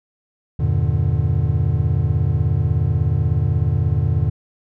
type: chord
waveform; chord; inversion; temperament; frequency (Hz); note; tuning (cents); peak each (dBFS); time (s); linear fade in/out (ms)
triangle; E half-diminished seventh; none; just; 82.41 / 98.89 / 118.67 / 148.33; E2 / G2 / Bb2 / D3; 0 / +16 / +31 / +18; -19; 0.59-4.3; 10
effects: none